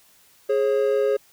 triangle tone pair together, 417 / 542 Hz, G#4 / C#5, +7 / -39 cents, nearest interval perfect fourth, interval 454 cents, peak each -18 / -20 dBFS, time 0.49-1.17 s, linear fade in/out 10 ms, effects white hiss -56 dBFS RMS until 1.32 s

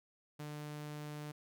sawtooth tone, 149.2 Hz, D3, 28 cents sharp, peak -39 dBFS, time 0.39-1.32 s, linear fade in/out 10 ms, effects none

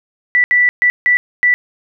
sine tone bursts at uneven times, 1967 Hz, B6, 7 cents flat, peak -8 dBFS, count 5, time 0.35-0.44 / 0.51-0.69 / 0.82-0.9 / 1.06-1.17 / 1.43-1.54 s, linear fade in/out 0 ms, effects none

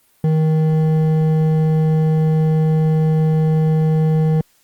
triangle tone with hard clipping, 157.3 Hz, D#3, 19 cents sharp, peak -14 dBFS, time 0.24-4.41 s, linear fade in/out 2 ms, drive 12 dB, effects white hiss -57 dBFS RMS until 4.63 s + Opus 32 kbps

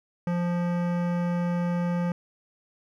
sine tone with hard clipping, 174.61 Hz, F3, in tune, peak -26 dBFS, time 0.27-2.12 s, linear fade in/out 2 ms, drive 17 dB, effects none

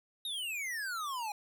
square exponential sweep, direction down, 3807 to 809 Hz, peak -36 dBFS, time 0.25-1.32 s, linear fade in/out 2 ms, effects none

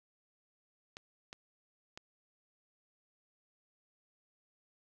clicks, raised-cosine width 0.2 ms, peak -28 dBFS, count 3, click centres 0.969 / 1.329 / 1.975 s, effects none

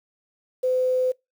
sine tone with quantisation, 510 Hz, C5, 44 cents flat, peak -19 dBFS, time 0.63-1.12 s, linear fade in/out 10 ms, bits 8, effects noise-tail reverb RT60 0.2 s tail -24 dB re dry

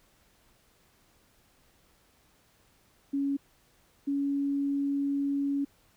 sine tone pair in turn, 278.8 / 280.6 Hz, C#4 / C#4, +10 / +21 cents, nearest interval unison, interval 11 cents, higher second, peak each -26 dBFS, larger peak neither, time 3.13-3.37 / 4.07-5.65 s, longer second, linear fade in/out 10 ms, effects pink hiss -65 dBFS RMS until 5.96 s

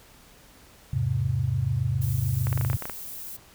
sine chord, E augmented, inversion none, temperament equal, 82.41 / 103.83 / 130.81 Hz, E2 / G#2 / B#2, 0 / 0 / 0 cents, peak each -31 / -27 / -25 dBFS, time 0.93-2.77 s, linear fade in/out 5 ms
violet noise, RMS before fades -38 dBFS, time 2.01-3.37 s, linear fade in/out 10 ms
clicks, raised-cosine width 0.5 ms, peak -18 dBFS, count 10, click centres 2.47 / 2.528 / 2.576 / 2.612 / 2.649 / 2.7 / 2.731 / 2.823 / 2.855 / 2.897 s
effects pink hiss -53 dBFS RMS until 3.54 s

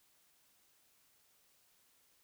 silence, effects white hiss -71 dBFS RMS until 2.23 s

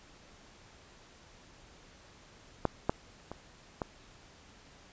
clicks, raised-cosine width 1 ms, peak -12 / -12 / -26 / -19 dBFS, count 4, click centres 2.653 / 2.895 / 3.316 / 3.818 s, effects pink hiss -57 dBFS RMS until 4.92 s + resampled to 16000 Hz

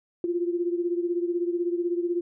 sine beating tone pair, 344.9 / 360.9 Hz, F4 / F#4, -22 / -43 cents, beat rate 16 Hz, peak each -25 / -30 dBFS, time 0.24-2.21 s, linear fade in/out 2 ms, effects none

